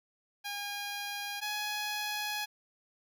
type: tone pair in turn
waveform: 10% pulse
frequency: 814 / 837.9 Hz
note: G#5 / G#5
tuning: -35 / +15 cents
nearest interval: minor second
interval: 50 cents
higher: second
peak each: -28 / -25 dBFS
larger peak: second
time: 0.44-1.41 / 1.41-2.46 s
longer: second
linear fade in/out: 20 ms
effects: none